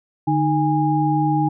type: tone cluster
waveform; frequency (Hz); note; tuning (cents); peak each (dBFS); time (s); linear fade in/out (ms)
sine; 149.3 / 309.8 / 821; D3 / D#4 / G#5; +29 / -7 / -20; -20; 0.27-1.49; 10
effects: none